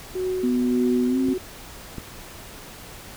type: tone with tremolo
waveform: sine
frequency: 370 Hz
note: F#4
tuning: in tune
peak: -22 dBFS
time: 0.15-1.38 s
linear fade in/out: 5 ms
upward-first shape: sine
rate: 1.7 Hz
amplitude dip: 60%
type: tone with pitch glide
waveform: sine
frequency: 248.3 to 263.1 Hz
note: B3 to C4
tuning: +9 to +10 cents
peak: -19 dBFS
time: 0.43-1.34 s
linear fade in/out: 10 ms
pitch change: +101 cents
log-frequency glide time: 1.07-1.18 s
type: clicks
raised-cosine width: 3 ms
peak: -20 dBFS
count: 2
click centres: 1.286 / 1.983 s
effects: pink hiss -41 dBFS RMS until 3.16 s